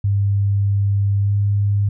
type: tone with pitch glide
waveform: sine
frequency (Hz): 100 to 101.4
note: G2 to G#2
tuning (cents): +35 to -41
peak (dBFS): -14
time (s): 0.04-1.89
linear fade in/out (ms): 5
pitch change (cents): +24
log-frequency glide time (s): 1.21-1.32
effects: none